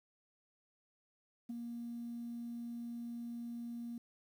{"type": "tone with ADSR envelope", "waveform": "sine", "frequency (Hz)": 236, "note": "A#3", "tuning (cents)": 22, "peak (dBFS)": -35, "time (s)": [1.49, 3.98], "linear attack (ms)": 12, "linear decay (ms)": 13, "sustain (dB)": -5, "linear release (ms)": 3, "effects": ["tanh soft clip ceiling -37 dBFS", "11-bit"]}